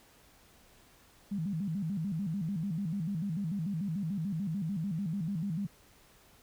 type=tone with vibrato; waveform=sine; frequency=179.4 Hz; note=F3; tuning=47 cents sharp; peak=-31 dBFS; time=1.31-5.67 s; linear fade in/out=10 ms; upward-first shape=square; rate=6.8 Hz; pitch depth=200 cents each way; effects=pink hiss -61 dBFS RMS until 6.42 s